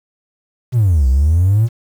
triangle exponential two-way sweep, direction down then up, 130.81 to 62.4 to 120 Hz, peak -6 dBFS, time 0.72-1.69 s, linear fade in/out 50 ms, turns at 1.08 s, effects tanh soft clip ceiling -5 dBFS + 7-bit

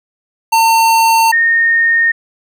square / sine tone pair in turn, 905 / 1839.5 Hz, A5 / A#6, +48 / -24 cents, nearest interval octave, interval 1228 cents, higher second, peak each -8 dBFS, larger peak neither, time 0.52-1.32 / 1.32-2.12 s, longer neither, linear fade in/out 10 ms, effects none

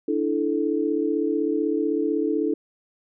sine chord, D suspended second, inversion none, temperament equal with one note detuned, 293.7 / 329.6 / 436 Hz, D4 / E4 / A4, 0 / 0 / -16 cents, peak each -25 dBFS, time 0.08-2.54 s, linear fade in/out 5 ms, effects none

